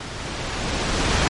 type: noise with level ramp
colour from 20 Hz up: pink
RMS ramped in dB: -32 to -18 dBFS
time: 0-1.28 s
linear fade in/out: 5 ms
effects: low-pass 6000 Hz 12 dB/octave + MP3 48 kbps